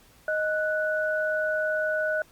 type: tone pair together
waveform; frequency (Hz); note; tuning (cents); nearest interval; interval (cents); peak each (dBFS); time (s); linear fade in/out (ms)
sine; 622.3 / 1480.1; D#5 / F#6; 0 / 0; octave + minor third; 1500; -26 / -27; 0.28-2.22; 2
effects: pink hiss -57 dBFS RMS until 2.31 s + Opus 48 kbps